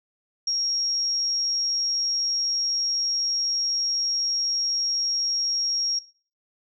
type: tone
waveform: sine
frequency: 5588 Hz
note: F8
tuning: in tune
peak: -22 dBFS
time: 0.47-5.99 s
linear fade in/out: 5 ms
effects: noise-tail reverb RT60 0.4 s tail -19 dB re dry